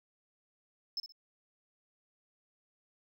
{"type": "tone with echo", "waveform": "triangle", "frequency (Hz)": 5240, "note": "E8", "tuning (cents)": -11, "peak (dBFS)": -31, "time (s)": [0.97, 1], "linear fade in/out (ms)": 2, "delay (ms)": 61, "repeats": 2, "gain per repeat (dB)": -11, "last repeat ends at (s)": 1.122, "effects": ["tanh soft clip ceiling -28 dBFS"]}